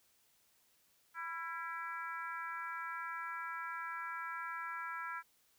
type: harmonic tone with a mistuned harmonic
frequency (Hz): 330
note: E4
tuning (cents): +2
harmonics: 3 / 4 / 5 / 6 / 7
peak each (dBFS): -46 / -43 / -45 / -53 / -52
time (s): 1.14-5.23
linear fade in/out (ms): 50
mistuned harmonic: 4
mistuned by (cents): +38
effects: white hiss -72 dBFS RMS until 5.58 s